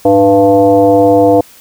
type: tone with frequency modulation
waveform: sine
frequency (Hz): 493.9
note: B4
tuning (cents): 0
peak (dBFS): -4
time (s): 0.05-1.41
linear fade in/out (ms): 5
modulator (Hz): 194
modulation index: 1.2
effects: white hiss -40 dBFS RMS until 1.6 s